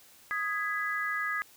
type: chord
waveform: sine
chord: G# minor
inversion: second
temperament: just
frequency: 1245.9 / 1661.2 / 1993.5 Hz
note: D#6 / G#6 / B6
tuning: +2 / 0 / +16 cents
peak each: -34 / -32 / -35 dBFS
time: 0.31-1.42 s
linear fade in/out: 0 ms
effects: white hiss -57 dBFS RMS until 1.56 s